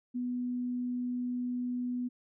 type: tone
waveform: sine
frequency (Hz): 246.9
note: B3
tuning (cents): 0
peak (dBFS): -31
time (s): 0.14-2.09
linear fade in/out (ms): 20
effects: none